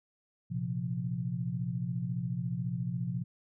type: chord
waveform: sine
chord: Bb suspended second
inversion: none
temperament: equal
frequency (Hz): 116.54 / 130.81 / 174.61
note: Bb2 / C3 / F3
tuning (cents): 0 / 0 / 0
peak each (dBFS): -37 / -35 / -35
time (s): 0.5-3.24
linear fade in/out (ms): 20
effects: none